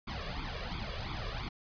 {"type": "noise with flanger", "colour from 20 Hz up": "pink", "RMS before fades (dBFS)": -38, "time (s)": [0.07, 1.49], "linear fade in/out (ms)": 10, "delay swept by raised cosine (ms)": [0.86, 1.79], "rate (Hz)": 2.9, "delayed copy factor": 0.9, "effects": ["resampled to 11025 Hz"]}